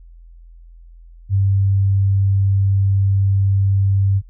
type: tone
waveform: sine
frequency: 98 Hz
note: G2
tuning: in tune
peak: -12 dBFS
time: 1.29-4.22 s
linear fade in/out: 50 ms
effects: added 42 Hz sine -39 dBFS peak until 4.29 s